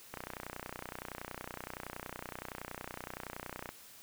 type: click train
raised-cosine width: 0.5 ms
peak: -25 dBFS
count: 110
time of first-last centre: 0.14-3.69 s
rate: 30.7 Hz
effects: white hiss -55 dBFS RMS until 4.02 s